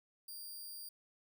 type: tone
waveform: 10% pulse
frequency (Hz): 4775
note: D8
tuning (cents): +28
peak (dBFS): -39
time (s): 0.28-0.89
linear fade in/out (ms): 5
effects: none